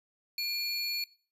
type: tone pair together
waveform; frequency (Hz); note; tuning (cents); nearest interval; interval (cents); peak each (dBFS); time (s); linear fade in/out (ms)
square; 2397 / 4386; D7 / C#8; +35 / -19; minor seventh; 1046; -38 / -33; 0.38-1.04; 2
effects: noise-tail reverb RT60 0.4 s tail -19 dB re dry + resampled to 32000 Hz